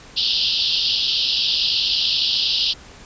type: band-pass noise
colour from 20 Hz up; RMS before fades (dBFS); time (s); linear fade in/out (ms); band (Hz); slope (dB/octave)
white; -20; 0.16-2.74; 20; 2800 to 5100; 96
effects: pink hiss -43 dBFS RMS until 3.05 s + resampled to 16000 Hz